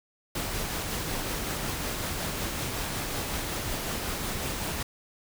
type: noise with tremolo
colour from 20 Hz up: pink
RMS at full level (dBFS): -31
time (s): 0.35-4.83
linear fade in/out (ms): 5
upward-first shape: triangle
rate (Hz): 5.4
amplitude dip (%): 25
effects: none